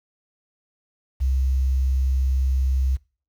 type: tone with quantisation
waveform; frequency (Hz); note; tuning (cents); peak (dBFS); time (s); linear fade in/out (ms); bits
sine; 65.7; C2; +8; -18; 1.2-2.97; 20; 8
effects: noise-tail reverb RT60 0.4 s tail -24 dB re dry